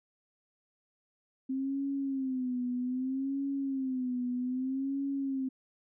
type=tone with vibrato; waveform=sine; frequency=261.6 Hz; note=C4; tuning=in tune; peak=-30 dBFS; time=1.49-5.49 s; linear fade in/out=10 ms; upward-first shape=sine; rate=0.63 Hz; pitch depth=99 cents each way; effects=none